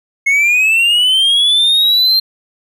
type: linear sweep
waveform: triangle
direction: up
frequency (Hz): 2164 to 4186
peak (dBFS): -7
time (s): 0.26-2.2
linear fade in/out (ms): 10
effects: none